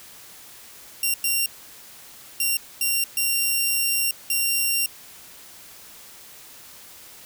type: tone bursts at uneven times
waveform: 5% pulse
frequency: 2764 Hz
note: F7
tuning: 19 cents flat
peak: -11 dBFS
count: 6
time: 1.03-1.14 / 1.24-1.46 / 2.4-2.57 / 2.81-3.04 / 3.17-4.11 / 4.3-4.86 s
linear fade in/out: 2 ms
effects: white hiss -45 dBFS RMS until 7.25 s